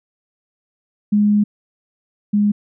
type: tone pair in turn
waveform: sine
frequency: 207.7 / 206.6 Hz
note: G#3 / G#3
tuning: 0 / -9 cents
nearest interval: unison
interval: 9 cents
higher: first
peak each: -11 / -12 dBFS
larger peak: first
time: 1.12-1.44 / 2.33-2.52 s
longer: first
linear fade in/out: 10 ms
effects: none